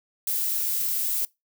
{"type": "noise", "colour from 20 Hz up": "violet", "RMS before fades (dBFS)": -26, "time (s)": [0.27, 1.25], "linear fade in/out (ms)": 2, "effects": ["noise-tail reverb RT60 0.2 s tail -23 dB re dry"]}